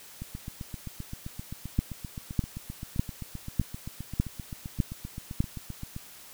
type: two click trains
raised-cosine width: 5 ms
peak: -24 / -11 dBFS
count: 45 / 7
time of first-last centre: 0.22-5.964 / 1.79-5.404 s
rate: 7.66 / 1.66 Hz
effects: white hiss -49 dBFS RMS until 6.33 s